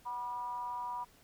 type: tone with frequency modulation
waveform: sine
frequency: 973 Hz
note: B5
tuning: 26 cents flat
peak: -36 dBFS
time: 0.05-1.05 s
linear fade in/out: 20 ms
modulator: 229 Hz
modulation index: 0.48
effects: pink hiss -63 dBFS RMS until 1.23 s